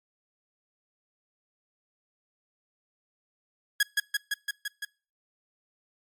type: tone with echo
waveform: sawtooth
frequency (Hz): 1661.2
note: G#6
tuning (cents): 0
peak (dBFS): -16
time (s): 3.8-3.83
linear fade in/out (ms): 5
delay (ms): 170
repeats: 6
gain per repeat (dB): -2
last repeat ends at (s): 4.85
effects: noise-tail reverb RT60 0.4 s tail -26 dB re dry + MP3 64 kbps